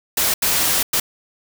white noise bursts at uneven times, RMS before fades -18 dBFS, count 3, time 0.17-0.34 / 0.42-0.83 / 0.93-1 s, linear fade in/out 5 ms, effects none

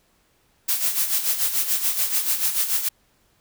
blue noise with tremolo, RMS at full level -20 dBFS, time 0.68-2.89 s, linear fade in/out 10 ms, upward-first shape sine, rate 6.9 Hz, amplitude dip 65%, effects pink hiss -63 dBFS RMS until 3.4 s

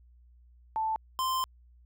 sine / square tone pair in turn, 880 / 1040.5 Hz, A5 / C6, 0 / -10 cents, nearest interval minor third, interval 290 cents, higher second, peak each -27 / -28 dBFS, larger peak first, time 0.76-0.96 / 1.19-1.44 s, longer second, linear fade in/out 0 ms, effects added 60 Hz sine -55 dBFS peak until 1.85 s

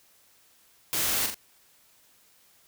white noise with echo, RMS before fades -28 dBFS, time 0.93-1.26 s, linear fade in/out 0 ms, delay 42 ms, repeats 2, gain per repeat -5 dB, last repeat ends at 1.344 s, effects white hiss -61 dBFS RMS until 2.67 s

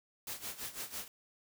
white noise with tremolo, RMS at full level -40 dBFS, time 0.27-1.08 s, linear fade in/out 2 ms, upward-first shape sine, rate 6 Hz, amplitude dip 80%, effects none

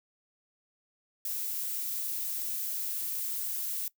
violet noise, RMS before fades -34 dBFS, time 1.25-3.88 s, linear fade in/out 2 ms, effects noise-tail reverb RT60 0.1 s tail -20 dB re dry

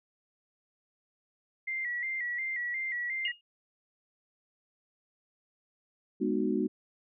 sine tone with vibrato, 2012 Hz, B6, 32 cents sharp, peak -31 dBFS, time 1.67-3.32 s, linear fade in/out 10 ms, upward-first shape square, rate 2.8 Hz, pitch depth 69 cents each way
sine tone with exponential decay, 2852 Hz, F7, 36 cents sharp, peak -27 dBFS, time 3.25-3.41 s, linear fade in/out 2 ms, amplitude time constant 34 ms
sine chord, G# minor seventh, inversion none, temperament equal with one note detuned, 207.7 / 246.9 / 305.6 / 370 Hz, G#3 / B3 / D#4 / F#4, 0 / 0 / -31 / 0 cents, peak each -32 dBFS, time 6.2-6.68 s, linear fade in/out 20 ms
effects none

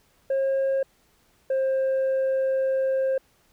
sine tone pair in turn, 539 / 530.7 Hz, C#5 / C5, -49 / +24 cents, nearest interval unison, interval 27 cents, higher first, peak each -18 dBFS, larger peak neither, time 0.3-0.83 / 1.5-3.18 s, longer second, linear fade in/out 5 ms, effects tanh soft clip ceiling -20 dBFS + pink hiss -63 dBFS RMS until 3.52 s

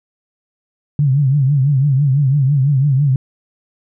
sine tone with vibrato, 138.59 Hz, C#3, in tune, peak -10 dBFS, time 0.99-3.16 s, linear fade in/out 2 ms, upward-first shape triangle, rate 6 Hz, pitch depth 150 cents each way, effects none

